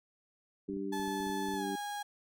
harmonic tone, 98 Hz, G2, in tune, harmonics 2 / 3 / 4, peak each -40 / -38 / -39 dBFS, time 0.68-1.76 s, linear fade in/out 10 ms
clicks, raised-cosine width 3 ms, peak -39 dBFS, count 10, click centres 0.698 / 0.736 / 0.767 / 0.998 / 1.08 / 1.204 / 1.268 / 1.299 / 1.486 / 1.54 s
35% pulse tone with pitch glide, 865 to 822.1 Hz, A5 to G#5, -30 to -18 cents, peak -35 dBFS, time 0.92-2.03 s, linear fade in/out 10 ms, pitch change -88 cents, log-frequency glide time 1.54-1.65 s
effects none

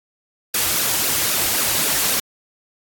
white noise with flanger, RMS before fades -19 dBFS, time 0.54-2.2 s, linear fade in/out 5 ms, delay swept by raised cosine 0.91 to 4.81 ms, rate 3.8 Hz, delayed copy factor -0.65, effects AAC 64 kbps

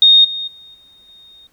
sine tone with level steps, 3700 Hz, A#7, 14 cents flat, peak -5 / -21 / -38 / -45 / -41 dBFS, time 0.02-1.47 s, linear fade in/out 2 ms, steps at 0.24 / 0.47 / 0.74 / 1.08 s, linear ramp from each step 10 ms, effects pink hiss -60 dBFS RMS until 1.52 s

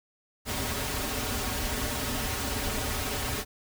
pink noise with comb filter, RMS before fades -31 dBFS, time 0.45-3.45 s, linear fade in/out 50 ms, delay 5.9 ms, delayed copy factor -0.9, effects none

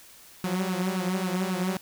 sawtooth tone with flanger, 185 Hz, F#3, in tune, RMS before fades -28 dBFS, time 0.44-1.77 s, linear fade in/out 2 ms, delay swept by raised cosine 0.72 to 6.42 ms, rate 3.7 Hz, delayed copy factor +0.75, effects white hiss -51 dBFS RMS until 1.81 s

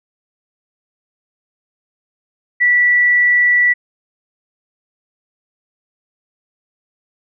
sine tone, 1957 Hz, B6, 16 cents flat, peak -9 dBFS, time 2.6-3.74 s, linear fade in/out 20 ms, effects none

